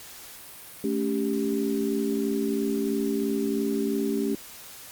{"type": "tone cluster", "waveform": "sine", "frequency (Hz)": [218.2, 281.2, 393.1], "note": ["A3", "C#4", "G4"], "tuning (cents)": [-14, 25, 5], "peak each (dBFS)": -28, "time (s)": [0.84, 4.35], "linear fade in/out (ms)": 2, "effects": ["white hiss -44 dBFS RMS until 4.91 s", "Opus 48 kbps"]}